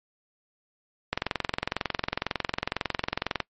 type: click train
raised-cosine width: 0.3 ms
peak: -9 dBFS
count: 51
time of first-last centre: 1.13-3.403 s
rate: 22 Hz
effects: noise-tail reverb RT60 0.1 s tail -23 dB re dry + MP3 32 kbps